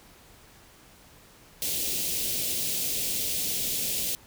white band-stop noise, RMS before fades -29 dBFS, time 1.62-4.15 s, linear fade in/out 0 ms, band 560 to 2600 Hz, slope 24 dB/octave, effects pink hiss -54 dBFS RMS until 4.26 s

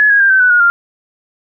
sine tone with pitch steps, 1700 / 1644.9 / 1591.7 / 1540.1 / 1490.2 / 1442 / 1395.3 Hz, G#6 / G#6 / G6 / G6 / F#6 / F#6 / F6, +40 / -17 / +26 / -31 / +12 / -45 / -2 cents, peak -6 dBFS, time 0-0.7 s, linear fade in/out 0 ms, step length 100 ms, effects none

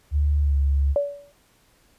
sine tone with pitch glide, 73 to 69.86 Hz, D2 to C#2, -10 to +14 cents, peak -17 dBFS, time 0.11-0.96 s, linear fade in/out 50 ms, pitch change -76 cents, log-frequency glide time 0.4-0.56 s
sine tone with exponential decay, 572 Hz, D5, 46 cents flat, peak -15 dBFS, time 0.96-1.32 s, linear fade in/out 1 ms, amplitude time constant 78 ms
effects pink hiss -60 dBFS RMS until 1.98 s + resampled to 32000 Hz

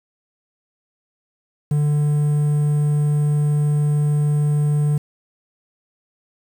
triangle tone with quantisation, 147.8 Hz, D3, 11 cents sharp, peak -13 dBFS, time 1.71-4.98 s, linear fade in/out 5 ms, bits 7, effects none

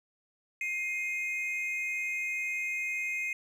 triangle tone pair together, 2117 / 2505 Hz, C7 / D#7, +20 / +11 cents, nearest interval minor third, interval 291 cents, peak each -32 / -32 dBFS, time 0.61-3.33 s, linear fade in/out 2 ms, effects none

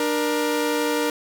sawtooth tone pair together, 298 / 473 Hz, D4 / A#4, +25 / +25 cents, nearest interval minor sixth, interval 800 cents, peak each -20 / -19 dBFS, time 0-1.1 s, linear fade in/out 2 ms, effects none

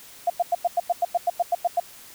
sine tone bursts, 698.5 Hz, F5, in tune, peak -17 dBFS, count 13, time 0.27-1.8 s, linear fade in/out 5 ms, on 30 ms, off 95 ms, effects white hiss -46 dBFS RMS until 2.14 s

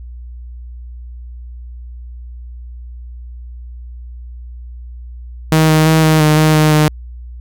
sawtooth tone with pitch steps, 158 / 156.4 / 159.1 / 157 / 153 / 155.7 / 154 / 152.5 Hz, D#3 / D#3 / D#3 / D#3 / D#3 / D#3 / D#3 / D#3, +27 / +9 / +39 / +16 / -29 / +2 / -17 / -34 cents, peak -4 dBFS, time 5.52-6.88 s, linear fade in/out 2 ms, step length 170 ms, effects added 60 Hz sine -28 dBFS peak until 7.4 s

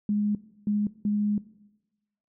sine tone bursts at uneven times, 207.7 Hz, G#3, in tune, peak -22 dBFS, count 3, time 0.09-0.35 / 0.67-0.87 / 1.05-1.38 s, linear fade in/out 2 ms, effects noise-tail reverb RT60 1.0 s tail -18 dB re dry

